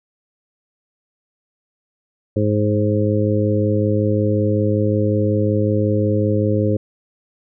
harmonic tone with a mistuned harmonic, 105.4 Hz, G#2, 26 cents sharp, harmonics 1 / 2 / 3 / 4 / 5, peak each -18 / -22 / -22 / -23 / -22 dBFS, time 2.36-6.77 s, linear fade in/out 5 ms, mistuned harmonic 1, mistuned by -20 cents, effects none

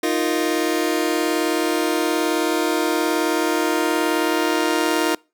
sawtooth chord, Eb suspended second, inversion none, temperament just, 311.1 / 350 / 466.7 Hz, Eb4 / F4 / Bb4, 0 / +4 / +2 cents, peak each -18 / -18 / -21 dBFS, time 0.03-5.15 s, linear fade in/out 5 ms, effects noise-tail reverb RT60 0.3 s tail -26 dB re dry

